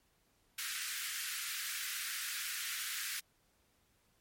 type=high-pass noise; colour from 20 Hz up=pink; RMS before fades=-40 dBFS; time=0.58-3.2 s; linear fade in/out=5 ms; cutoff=1400 Hz; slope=48 dB/octave; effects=pink hiss -73 dBFS RMS until 4.2 s + MP3 64 kbps